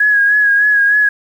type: tone with vibrato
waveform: sine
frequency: 1663 Hz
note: G#6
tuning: 2 cents sharp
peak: -8 dBFS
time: 0-1.09 s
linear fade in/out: 5 ms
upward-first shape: sine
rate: 3.3 Hz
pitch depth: 36 cents each way
effects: 7-bit